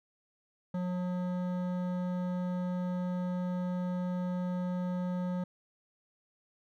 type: tone with hard clipping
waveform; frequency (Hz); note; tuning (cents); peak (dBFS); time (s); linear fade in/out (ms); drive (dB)
sine; 180.3; F#3; -45; -33; 0.74-5.44; 5; 13
effects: none